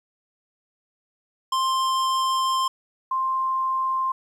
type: tone pair in turn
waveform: square / sine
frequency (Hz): 1051 / 1051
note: C6 / C6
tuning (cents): +7 / +7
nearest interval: unison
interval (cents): 0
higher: neither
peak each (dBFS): -21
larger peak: neither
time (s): 1.52-2.68 / 3.11-4.12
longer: first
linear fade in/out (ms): 5
effects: low-pass 9000 Hz 12 dB/octave + 10-bit